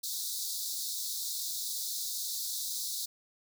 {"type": "high-pass noise", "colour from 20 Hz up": "pink", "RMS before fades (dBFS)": -36, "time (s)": [0.03, 3.06], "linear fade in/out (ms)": 10, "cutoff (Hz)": 3700, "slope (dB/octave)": 96, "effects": []}